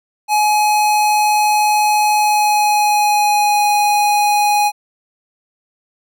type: tone with pitch glide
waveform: square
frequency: 843 to 829.5 Hz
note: G#5 to G#5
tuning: +26 to -2 cents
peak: -12 dBFS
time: 0.28-4.72 s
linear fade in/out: 50 ms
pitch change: -28 cents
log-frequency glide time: 2.16-3.63 s
effects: none